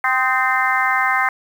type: harmonic tone with a mistuned harmonic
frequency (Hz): 259.9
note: C4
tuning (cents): -11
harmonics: 3 / 4 / 5 / 6 / 7 / 8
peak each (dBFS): -22 / -22 / -22 / -22 / -22 / -22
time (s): 0.04-1.29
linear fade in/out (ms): 2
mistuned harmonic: 5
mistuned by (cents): -52
effects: 7-bit